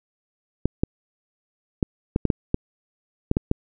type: clicks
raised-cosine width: 3 ms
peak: -6 dBFS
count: 10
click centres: 0.656 / 0.835 / 1.828 / 2.161 / 2.253 / 2.302 / 2.544 / 3.314 / 3.369 / 3.514 s
effects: none